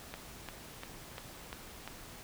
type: click train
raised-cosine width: 0.3 ms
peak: -25 dBFS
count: 6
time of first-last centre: 0.14-1.876 s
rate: 2.88 Hz
effects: pink hiss -50 dBFS RMS until 2.23 s